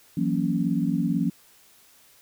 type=chord; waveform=sine; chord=F# dominant seventh; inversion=third; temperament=equal with one note detuned; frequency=166.92 / 185 / 233.1 / 277.2 Hz; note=E3 / F#3 / A#3 / C#4; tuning=+22 / 0 / 0 / 0 cents; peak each=-27 dBFS; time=0.17-1.3 s; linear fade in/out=5 ms; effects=white hiss -56 dBFS RMS until 2.21 s